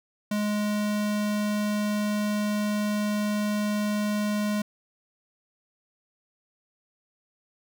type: tone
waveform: square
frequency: 208.9 Hz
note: G#3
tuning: 10 cents sharp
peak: -25 dBFS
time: 0.31-4.62 s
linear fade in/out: 5 ms
effects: none